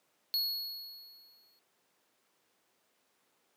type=tone with exponential decay; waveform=square; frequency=4343 Hz; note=C#8; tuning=36 cents flat; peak=-28 dBFS; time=0.34-1.59 s; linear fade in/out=0 ms; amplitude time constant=270 ms; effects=pink hiss -73 dBFS RMS until 3.56 s + high-pass 300 Hz 12 dB/octave